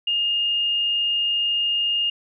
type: tone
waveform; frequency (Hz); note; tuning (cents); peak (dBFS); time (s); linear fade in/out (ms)
sine; 2833; F7; +24; -19; 0.07-2.1; 5
effects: none